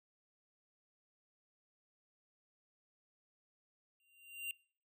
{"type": "tone with exponential growth", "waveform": "square", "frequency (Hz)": 2777, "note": "F7", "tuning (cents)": -10, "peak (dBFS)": -37, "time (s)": [4, 4.51], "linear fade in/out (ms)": 1, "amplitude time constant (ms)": 110, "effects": ["noise-tail reverb RT60 0.5 s tail -25 dB re dry"]}